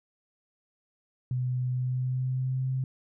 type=tone with pitch glide; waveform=sine; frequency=126.1 to 130.77 Hz; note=B2 to C3; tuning=+36 to -1 cents; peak=-26 dBFS; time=1.31-2.84 s; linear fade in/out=2 ms; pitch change=+63 cents; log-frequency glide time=1.7-2.69 s; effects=none